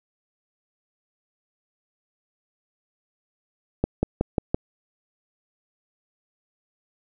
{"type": "accelerating click train", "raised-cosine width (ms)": 2, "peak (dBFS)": -7, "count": 5, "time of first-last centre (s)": [3.84, 4.545], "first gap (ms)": 190, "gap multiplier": 0.95, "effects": []}